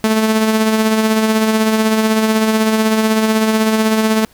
sawtooth tone with tremolo, 219.1 Hz, A3, 7 cents flat, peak -6 dBFS, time 0.04-4.25 s, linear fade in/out 0 ms, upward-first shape sine, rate 16 Hz, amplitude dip 40%, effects pink hiss -49 dBFS RMS until 4.33 s

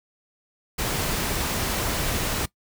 pink noise, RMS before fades -26 dBFS, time 0.78-2.46 s, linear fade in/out 10 ms, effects noise-tail reverb RT60 0.1 s tail -20 dB re dry

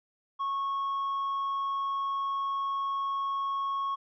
sine tone with tanh clipping, 1100 Hz, C#6, 14 cents flat, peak -29 dBFS, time 0.39-3.96 s, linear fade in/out 20 ms, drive 2 dB, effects none

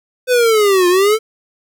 square linear two-way sweep, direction down then up, 510 to 349.2 to 448.5 Hz, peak -10 dBFS, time 0.27-1.19 s, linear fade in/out 50 ms, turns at 0.88 s, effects none

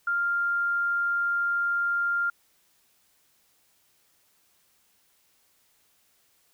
sine tone, 1396.9 Hz, F6, in tune, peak -23 dBFS, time 0.07-2.3 s, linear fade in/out 5 ms, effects white hiss -66 dBFS RMS until 6.53 s

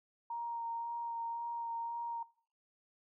sine tone with vibrato, 932.3 Hz, A#5, in tune, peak -37 dBFS, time 0.3-2.23 s, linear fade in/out 5 ms, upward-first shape sine, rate 1.9 Hz, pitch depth 13 cents each way, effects noise-tail reverb RT60 0.5 s tail -20 dB re dry

